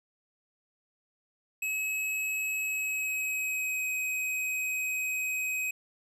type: tone with pitch glide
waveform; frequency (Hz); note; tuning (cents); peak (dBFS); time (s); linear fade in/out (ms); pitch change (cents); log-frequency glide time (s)
square; 2568 to 2524; E7 to D#7; -46 to +24; -30; 1.62-5.71; 5; -30; 2.61-3.87
effects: none